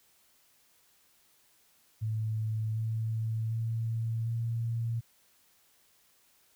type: tone with pitch steps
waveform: sine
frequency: 109.7 / 111.62 / 113.57 / 115.55 Hz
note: A2 / A2 / A#2 / A#2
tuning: -5 / +25 / -45 / -15 cents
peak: -29 dBFS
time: 2.01-5.01 s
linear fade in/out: 20 ms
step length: 750 ms
effects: white hiss -66 dBFS RMS until 6.55 s